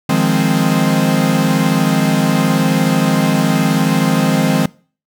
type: chord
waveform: 45% pulse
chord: F minor seventh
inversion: third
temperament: equal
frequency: 155.56 / 174.61 / 207.7 / 261.6 Hz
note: Eb3 / F3 / Ab3 / C4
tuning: 0 / 0 / 0 / 0 cents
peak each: -17 dBFS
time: 0.09-4.66 s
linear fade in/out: 5 ms
effects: noise-tail reverb RT60 0.4 s tail -23 dB re dry